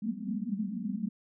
pink band-pass noise, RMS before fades -34 dBFS, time 0.02-1.09 s, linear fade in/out 10 ms, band 190 to 240 Hz, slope 96 dB/octave, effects none

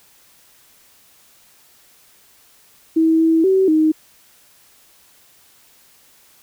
sine tone with pitch steps, 322.7 / 324.7 / 381.2 / 312.8 Hz, E4 / E4 / G4 / D#4, -37 / -26 / -48 / +9 cents, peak -11 dBFS, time 2.96-3.92 s, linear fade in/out 10 ms, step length 240 ms, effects white hiss -52 dBFS RMS until 6.42 s

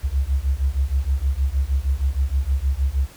sine beating tone pair, 64.8 / 71.2 Hz, C2 / C#2, -16 / +47 cents, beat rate 6.4 Hz, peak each -21 dBFS, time 0.03-3.07 s, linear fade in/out 20 ms, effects pink hiss -46 dBFS RMS until 3.16 s

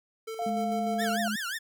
square tone with tremolo, 445.6 Hz, A4, 22 cents sharp, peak -35 dBFS, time 0.27-1.17 s, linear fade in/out 10 ms, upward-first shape square, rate 6.7 Hz, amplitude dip 40%
sine tone with pitch glide, 698.5 to 693.7 Hz, F5 to F5, 0 to -12 cents, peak -29 dBFS, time 0.39-1.28 s, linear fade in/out 2 ms, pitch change -12 cents, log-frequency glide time 0.82-0.96 s
sine tone, 211.7 Hz, G#3, 33 cents sharp, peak -30 dBFS, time 0.46-1.36 s, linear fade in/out 5 ms
sawtooth tone with vibrato, 1584 Hz, G6, 18 cents sharp, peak -28 dBFS, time 0.98-1.59 s, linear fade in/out 20 ms, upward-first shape triangle, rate 5.6 Hz, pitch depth 290 cents each way
effects none

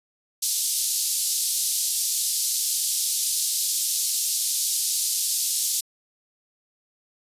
white band-pass noise, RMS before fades -25 dBFS, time 0.42-5.81 s, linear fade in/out 10 ms, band 4100 to 12000 Hz, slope 24 dB/octave, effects resampled to 32000 Hz

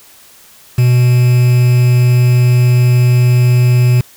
triangle tone with quantisation, 123.47 Hz, B2, in tune, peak -4 dBFS, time 0.78-4.01 s, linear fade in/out 5 ms, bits 4, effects white hiss -42 dBFS RMS until 4.16 s

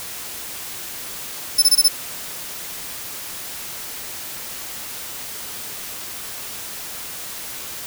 25% pulse tone bursts, 5274 Hz, E8, in tune, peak -5 dBFS, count 5, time 1.58-1.884 s, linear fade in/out 10 ms, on 44 ms, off 21 ms, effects white hiss -32 dBFS RMS until 7.86 s

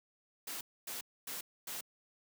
white noise bursts, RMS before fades -42 dBFS, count 4, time 0.47-1.81 s, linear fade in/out 5 ms, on 140 ms, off 260 ms, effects high-pass 150 Hz 12 dB/octave

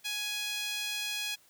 sawtooth tone with high-pass filter, 833 Hz, G#5, 5 cents sharp, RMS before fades -35 dBFS, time 0.04-1.36 s, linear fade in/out 20 ms, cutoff 2900 Hz, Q 1.9, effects white hiss -63 dBFS RMS until 1.49 s

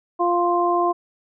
harmonic tone, 349.2 Hz, F4, in tune, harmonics 1 / 2 / 3, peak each -21 / -21 / -21 dBFS, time 0.19-0.93 s, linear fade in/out 20 ms, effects none

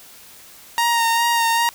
sawtooth tone with vibrato, 930 Hz, A#5, 4 cents flat, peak -12 dBFS, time 0.78-1.69 s, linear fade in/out 0 ms, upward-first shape sine, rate 2.5 Hz, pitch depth 23 cents each way, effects white hiss -44 dBFS RMS until 1.74 s

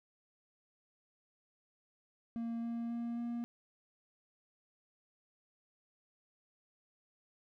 triangle tone with pitch steps, 231.4 / 233.1 / 234.9 / 236.7 Hz, A#3 / A#3 / A#3 / A#3, -13 / 0 / +13 / +27 cents, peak -34 dBFS, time 2.36-3.44 s, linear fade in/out 0 ms, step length 270 ms, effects none

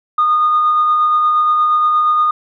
sine tone with tremolo, 1227 Hz, D#6, 25 cents flat, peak -8 dBFS, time 0.18-2.31 s, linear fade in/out 5 ms, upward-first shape sine, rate 8.5 Hz, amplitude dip 25%, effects tanh soft clip ceiling -6 dBFS

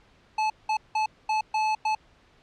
square tone bursts at uneven times, 865 Hz, A5, 30 cents flat, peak -23 dBFS, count 6, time 0.38-0.5 / 0.69-0.77 / 0.95-1.06 / 1.29-1.41 / 1.54-1.75 / 1.85-1.95 s, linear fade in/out 5 ms, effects pink hiss -59 dBFS RMS until 2.42 s + low-pass 4000 Hz 12 dB/octave

